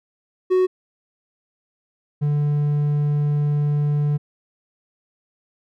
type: tone pair in turn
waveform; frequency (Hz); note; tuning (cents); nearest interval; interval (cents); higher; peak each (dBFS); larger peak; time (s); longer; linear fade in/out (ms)
triangle; 370 / 146.83; F#4 / D3; 0 / 0; octave + major third; 1600; first; -12 / -15; first; 0.5-0.67 / 2.21-4.18; second; 20
effects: none